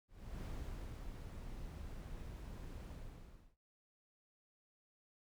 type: noise with ADSR envelope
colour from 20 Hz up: brown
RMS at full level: -44 dBFS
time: 0.08-3.56 s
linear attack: 350 ms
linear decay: 640 ms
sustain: -4 dB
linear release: 690 ms
effects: noise-tail reverb RT60 0.3 s tail -23 dB re dry